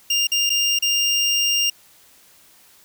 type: tone with dropouts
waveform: 25% pulse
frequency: 2800 Hz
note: F7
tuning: 4 cents sharp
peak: -13 dBFS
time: 0.1-1.7 s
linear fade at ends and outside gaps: 5 ms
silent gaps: 0.271-0.317 / 0.495-0.501 / 0.789-0.823 s
effects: white hiss -52 dBFS RMS until 2.84 s